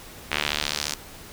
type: tone with band-pass filter sweep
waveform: sawtooth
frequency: 74.3 Hz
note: D2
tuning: 21 cents sharp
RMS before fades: -28 dBFS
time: 0.31-0.95 s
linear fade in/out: 10 ms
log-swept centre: 2500 to 6200 Hz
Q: 1.5
effects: pink hiss -43 dBFS RMS until 1.32 s